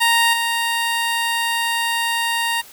15% pulse tone with level steps, 930 Hz, A#5, 4 cents flat, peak -7 / -12 dBFS, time 0-2.62 s, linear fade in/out 20 ms, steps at 0.33 s, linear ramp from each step 5 ms, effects white hiss -43 dBFS RMS until 2.72 s

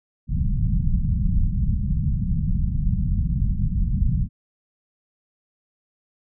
pink low-pass noise, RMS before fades -21 dBFS, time 0.27-4.29 s, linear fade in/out 50 ms, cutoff 200 Hz, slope 48 dB/octave, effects none

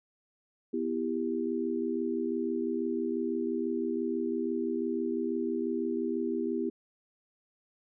sine chord, E minor, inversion second, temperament just, 247.2 / 329.6 / 395.6 Hz, B3 / E4 / G4, +2 / 0 / +16 cents, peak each -33 dBFS, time 0.73-6.7 s, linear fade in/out 10 ms, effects none

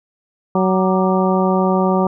harmonic tone with a mistuned harmonic, 187.3 Hz, F#3, 21 cents sharp, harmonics 1 / 2 / 3 / 4 / 5 / 6, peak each -16 / -19 / -21 / -22 / -23 / -24 dBFS, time 0.55-2.07 s, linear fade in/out 2 ms, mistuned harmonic 6, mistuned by +84 cents, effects none

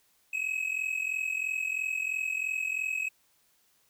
triangle tone pair together, 2531 / 2574 Hz, D#7 / E7, +29 / -42 cents, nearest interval unison, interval 29 cents, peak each -31 / -30 dBFS, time 0.33-3.09 s, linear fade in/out 5 ms, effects white hiss -68 dBFS RMS until 3.89 s

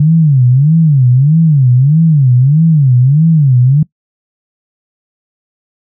sine tone with vibrato, 142.6 Hz, C#3, 49 cents sharp, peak -4 dBFS, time 0-3.83 s, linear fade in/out 5 ms, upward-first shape sine, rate 1.6 Hz, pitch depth 250 cents each way, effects noise-tail reverb RT60 0.1 s tail -22 dB re dry

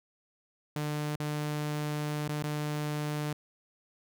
sawtooth tone with dropouts, 149.5 Hz, D3, 31 cents sharp, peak -27 dBFS, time 0.76-3.33 s, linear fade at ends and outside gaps 2 ms, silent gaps 1.158-1.2 / 2.278-2.289 / 2.426-2.437 s, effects none

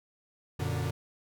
45% pulse chord, Gb augmented, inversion none, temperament equal with one note detuned, 92.5 / 118.51 / 146.83 Hz, Gb2 / Bb2 / D3, 0 / +29 / 0 cents, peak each -34 dBFS, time 0.59-0.91 s, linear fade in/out 10 ms, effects none

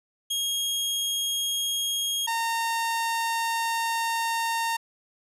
sawtooth tone pair in turn, 3267 / 916.8 Hz, G#7 / A#5, -29 / -29 cents, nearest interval octave + minor seventh, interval 2200 cents, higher first, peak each -22 / -21 dBFS, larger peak second, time 0.3-2.27 / 2.27-4.77 s, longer second, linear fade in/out 10 ms, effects resampled to 32000 Hz

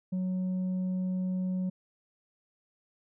sine tone with tanh clipping, 184.7 Hz, F#3, 3 cents flat, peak -29 dBFS, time 0.12-1.7 s, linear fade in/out 10 ms, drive 3 dB, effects none

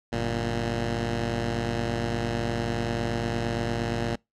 10% pulse tone pair together, 48.41 / 116.54 Hz, G1 / A#2, -21 / 0 cents, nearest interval octave + minor third, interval 1521 cents, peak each -23 / -19 dBFS, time 0.12-4.16 s, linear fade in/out 10 ms, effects noise-tail reverb RT60 0.2 s tail -26 dB re dry + low-pass 6000 Hz 12 dB/octave

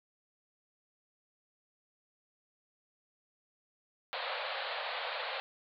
pink band-pass noise, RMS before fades -38 dBFS, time 4.13-5.4 s, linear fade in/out 0 ms, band 480 to 4400 Hz, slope 96 dB/octave, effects none

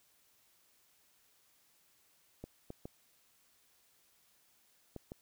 clicks, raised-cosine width 2 ms, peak -30 dBFS, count 5, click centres 2.44 / 2.704 / 2.855 / 4.963 / 5.119 s, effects white hiss -70 dBFS RMS until 5.21 s

